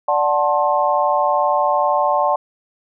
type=chord; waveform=sine; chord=D dominant seventh; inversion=none; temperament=equal with one note detuned; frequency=587.3 / 740 / 880 / 1062.3 Hz; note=D5 / F#5 / A5 / C6; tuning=0 / 0 / 0 / +26 cents; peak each=-19 / -20 / -19 / -20 dBFS; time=0.08-2.36 s; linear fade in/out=5 ms; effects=none